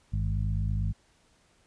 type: harmonic tone with a mistuned harmonic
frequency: 52 Hz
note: G#1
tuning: 3 cents sharp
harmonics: 1 / 2 / 3 / 4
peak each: -29 / -29 / -35 / -41 dBFS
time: 0.12-0.93 s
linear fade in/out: 20 ms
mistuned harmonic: 2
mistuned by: -58 cents
effects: pink hiss -65 dBFS RMS until 1.66 s + resampled to 22050 Hz